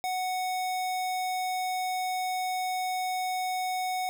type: tone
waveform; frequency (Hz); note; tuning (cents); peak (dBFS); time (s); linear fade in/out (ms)
square; 740; F#5; 0; -29; 0.04-4.09; 0
effects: none